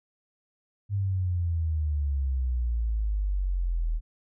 sine exponential sweep, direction down, 101.8 to 39.22 Hz, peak -24 dBFS, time 0.89-4.01 s, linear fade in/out 50 ms, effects none

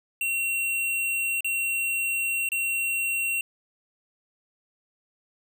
square tone with dropouts, 2734 Hz, F7, 37 cents flat, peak -25 dBFS, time 0.21-3.41 s, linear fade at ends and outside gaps 2 ms, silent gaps 1.407-1.445 / 2.489-2.518 s, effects none

